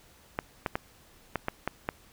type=clicks; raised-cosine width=0.5 ms; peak=-13 dBFS; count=7; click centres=0.389 / 0.662 / 0.755 / 1.357 / 1.484 / 1.676 / 1.889 s; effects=pink hiss -58 dBFS RMS until 2.12 s